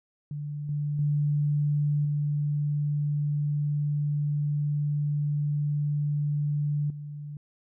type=tone with level steps; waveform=sine; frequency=146.83 Hz; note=D3; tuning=in tune; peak=-31 / -26 / -22 / -24 / -35 dBFS; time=0.31-7.37 s; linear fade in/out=2 ms; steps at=0.69 / 0.99 / 2.05 / 6.9 s; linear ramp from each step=2 ms; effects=none